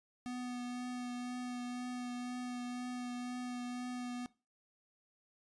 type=tone with vibrato; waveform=square; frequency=246.9 Hz; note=B3; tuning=in tune; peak=-40 dBFS; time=0.26-4.26 s; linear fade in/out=0 ms; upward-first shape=triangle; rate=2 Hz; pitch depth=15 cents each way; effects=noise-tail reverb RT60 0.3 s tail -19 dB re dry + resampled to 22050 Hz